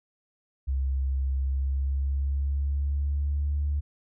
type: tone with pitch glide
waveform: sine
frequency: 67 to 72.64 Hz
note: C2 to D2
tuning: +42 to -18 cents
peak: -23 dBFS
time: 0.67-3.81 s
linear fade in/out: 20 ms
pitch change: +140 cents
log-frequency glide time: 1.37-3.59 s
effects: tanh soft clip ceiling -19 dBFS